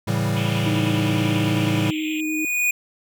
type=chord; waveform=square; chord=A dominant seventh; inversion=none; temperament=equal; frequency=110 / 138.59 / 164.81 / 196 Hz; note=A2 / C#3 / E3 / G3; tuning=0 / 0 / 0 / 0 cents; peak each=-24 / -27 / -28 / -27 dBFS; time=0.07-1.91 s; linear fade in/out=10 ms
type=band-pass noise; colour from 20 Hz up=pink; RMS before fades=-33 dBFS; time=0.36-2.21 s; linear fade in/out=10 ms; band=2200 to 3400 Hz; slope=96 dB/octave
type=tone with vibrato; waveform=sine; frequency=311.1 Hz; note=D#4; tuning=in tune; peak=-23 dBFS; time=0.66-2.45 s; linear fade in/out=2 ms; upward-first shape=triangle; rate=9.8 Hz; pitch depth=17 cents each way
type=tone with exponential growth; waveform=square; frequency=2464 Hz; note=D#7; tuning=17 cents flat; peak=-17 dBFS; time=1.14-2.71 s; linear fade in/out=5 ms; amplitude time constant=340 ms
effects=none